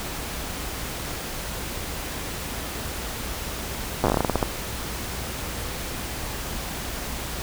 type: slowing click train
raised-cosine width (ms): 1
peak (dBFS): -6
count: 14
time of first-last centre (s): 4.04-4.428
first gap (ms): 8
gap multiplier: 1.2
effects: added 60 Hz sine -38 dBFS peak until 7.42 s + pink hiss -32 dBFS RMS until 7.42 s